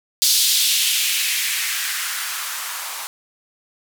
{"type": "noise with band-pass filter sweep", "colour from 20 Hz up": "violet", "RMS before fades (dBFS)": -21, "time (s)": [0.22, 3.07], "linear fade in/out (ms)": 0, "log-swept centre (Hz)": [4300, 870], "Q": 2, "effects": []}